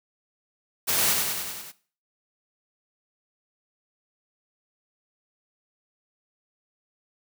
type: noise with echo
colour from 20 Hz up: white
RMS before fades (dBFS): -24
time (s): 0.87-1.14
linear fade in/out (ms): 20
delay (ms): 97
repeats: 6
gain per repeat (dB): -3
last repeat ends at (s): 1.722
effects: noise-tail reverb RT60 0.4 s tail -17 dB re dry + high-pass 100 Hz 12 dB/octave